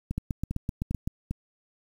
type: two click trains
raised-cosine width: 5 ms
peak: -17 / -16 dBFS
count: 4 / 8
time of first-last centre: 0.11-1.31 / 0.18-1.075 s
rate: 2.5 / 7.82 Hz
effects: 8-bit